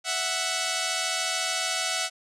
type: tone pair together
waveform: 5% pulse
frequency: 659.3 / 740 Hz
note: E5 / F#5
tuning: 0 / 0 cents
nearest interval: major second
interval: 200 cents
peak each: -18 / -16 dBFS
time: 0.04-2.1 s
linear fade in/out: 50 ms
effects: low-pass 10000 Hz 12 dB/octave